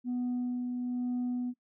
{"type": "tone with tremolo", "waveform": "sine", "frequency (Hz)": 246.9, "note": "B3", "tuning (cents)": 0, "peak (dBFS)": -27, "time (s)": [0.04, 1.54], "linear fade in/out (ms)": 50, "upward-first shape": "sine", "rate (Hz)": 1.1, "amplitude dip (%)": 35, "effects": ["noise-tail reverb RT60 0.1 s tail -19 dB re dry", "tanh soft clip ceiling -28 dBFS"]}